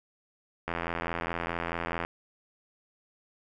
click train, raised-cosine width 0.5 ms, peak -16 dBFS, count 117, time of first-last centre 0.68-2.05 s, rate 84.7 Hz, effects none

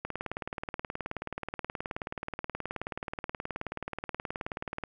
click train, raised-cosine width 0.5 ms, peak -19 dBFS, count 91, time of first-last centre 0.05-4.837 s, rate 18.8 Hz, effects none

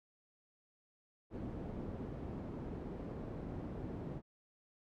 white low-pass noise, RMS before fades -44 dBFS, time 1.3-4.22 s, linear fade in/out 50 ms, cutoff 310 Hz, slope 12 dB/octave, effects none

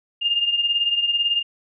sine beating tone pair, 2816 / 2834 Hz, F7 / F7, +14 / +25 cents, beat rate 18 Hz, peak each -19 / -25 dBFS, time 0.21-1.43 s, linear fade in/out 20 ms, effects none

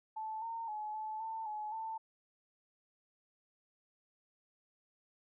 sine tone with pitch steps, 874 / 914 / 851 / 866 / 892 / 850 / 890 Hz, A5 / A#5 / G#5 / A5 / A5 / G#5 / A5, -12 / -34 / +42 / -28 / +23 / +40 / +20 cents, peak -38 dBFS, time 0.16-1.98 s, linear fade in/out 10 ms, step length 260 ms, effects none

